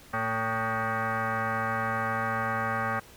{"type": "tone with frequency modulation", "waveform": "sine", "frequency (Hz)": 224.9, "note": "A3", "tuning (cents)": 38, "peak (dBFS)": -26, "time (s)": [0.13, 3], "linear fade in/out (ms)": 10, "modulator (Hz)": 337, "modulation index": 4.7, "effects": ["pink hiss -52 dBFS RMS until 3.16 s"]}